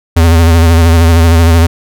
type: tone with vibrato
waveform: square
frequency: 83 Hz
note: E2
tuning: 12 cents sharp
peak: -4 dBFS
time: 0.16-1.67 s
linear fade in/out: 10 ms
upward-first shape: sine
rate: 13 Hz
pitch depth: 50 cents each way
effects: none